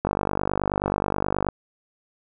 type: click train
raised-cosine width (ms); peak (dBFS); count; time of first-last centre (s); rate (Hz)
1; -8; 72; 0.05-1.487; 49.4
effects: none